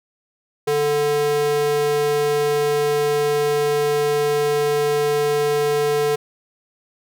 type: tone with high-pass filter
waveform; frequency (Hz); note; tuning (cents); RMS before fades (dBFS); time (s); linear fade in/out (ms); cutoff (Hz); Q
square; 146.83; D3; 0; -19; 0.67-6.16; 10; 360; 4.7
effects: none